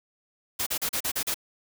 white noise bursts, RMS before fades -28 dBFS, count 7, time 0.59-1.344 s, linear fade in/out 10 ms, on 76 ms, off 37 ms, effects none

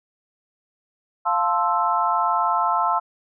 sine chord, F major seventh, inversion none, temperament equal, 698.5 / 880 / 1046.5 / 1318.5 Hz, F5 / A5 / C6 / E6, 0 / 0 / 0 / 0 cents, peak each -25 / -23 / -23 / -23 dBFS, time 1.25-3 s, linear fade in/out 20 ms, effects none

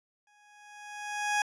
20% pulse tone with exponential growth, 830.6 Hz, G#5, in tune, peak -19 dBFS, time 0.27-1.42 s, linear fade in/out 2 ms, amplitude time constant 250 ms, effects resampled to 22050 Hz

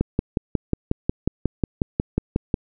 click train, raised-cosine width 3 ms, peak -6 dBFS, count 15, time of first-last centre 0.01-2.542 s, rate 5.53 Hz, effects none

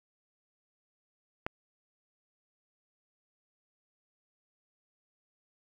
click, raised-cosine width 0.5 ms, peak -17 dBFS, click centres 1.465 s, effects 8-bit

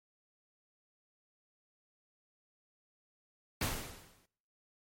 pink noise with exponential decay, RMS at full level -31 dBFS, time 3.61-4.26 s, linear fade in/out 5 ms, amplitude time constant 140 ms, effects noise-tail reverb RT60 0.8 s tail -25 dB re dry + MP3 64 kbps

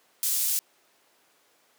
pink high-pass noise, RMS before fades -26 dBFS, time 0.23-0.59 s, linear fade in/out 0 ms, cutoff 7700 Hz, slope 12 dB/octave, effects pink hiss -63 dBFS RMS until 1.78 s + high-pass 400 Hz 12 dB/octave

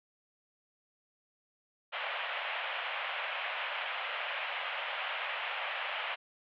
white band-pass noise, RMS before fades -37 dBFS, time 1.92-6.16 s, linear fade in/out 20 ms, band 550 to 3100 Hz, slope 48 dB/octave, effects none

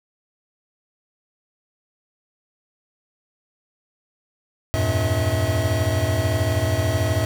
square tone cluster, 85 / 98.1 / 116.6 / 643 Hz, F2 / G2 / A#2 / E5, -46 / +2 / +1 / -43 cents, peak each -27 / -23 / -25 / -27 dBFS, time 4.74-7.25 s, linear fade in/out 0 ms, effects none

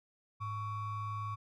triangle ring-modulated tone, 612 Hz, D#5, 29 cents flat, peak -31 dBFS, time 0.4-1.36 s, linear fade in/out 20 ms, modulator 506 Hz, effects none

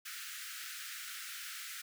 pink high-pass noise, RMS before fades -45 dBFS, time 0.05-1.82 s, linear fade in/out 10 ms, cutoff 1300 Hz, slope 96 dB/octave, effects none

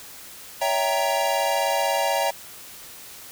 square chord, C# diminished seventh, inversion none, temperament equal with one note detuned, 563.1 / 659.3 / 784 / 932.3 Hz, C#5 / E5 / G5 / Bb5, +27 / 0 / 0 / 0 cents, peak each -27 dBFS, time 0.61-2.31 s, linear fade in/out 10 ms, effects white hiss -42 dBFS RMS until 3.31 s

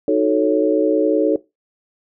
sine chord, D# half-diminished seventh, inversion none, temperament equal, 311.1 / 370 / 440 / 554.4 Hz, D#4 / F#4 / A4 / C#5, 0 / 0 / 0 / 0 cents, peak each -18 / -21 / -17 / -19 dBFS, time 0.08-1.36 s, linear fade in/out 2 ms, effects noise-tail reverb RT60 0.2 s tail -18 dB re dry

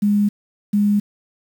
sine tone pair in turn, 205.5 / 205.5 Hz, G#3 / G#3, -18 / -18 cents, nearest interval unison, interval 0 cents, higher neither, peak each -13 / -13 dBFS, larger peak neither, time 0.02-0.29 / 0.73-1 s, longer neither, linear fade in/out 10 ms, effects 7-bit

